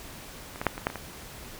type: clicks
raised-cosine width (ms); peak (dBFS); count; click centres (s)
0.5; -24 / -16 / -6 / -20 / -29 / -9 / -22 / -19; 8; 0.559 / 0.615 / 0.667 / 0.779 / 0.818 / 0.869 / 0.901 / 0.957
effects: pink hiss -44 dBFS RMS until 1.59 s